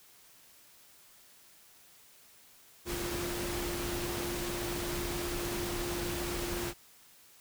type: tone in noise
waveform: sine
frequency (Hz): 349.2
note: F4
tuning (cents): 0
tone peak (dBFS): -37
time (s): 2.85-6.74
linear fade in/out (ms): 50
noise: pink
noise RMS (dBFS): -37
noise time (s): 2.85-6.74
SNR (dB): -3
effects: white hiss -59 dBFS RMS until 7.4 s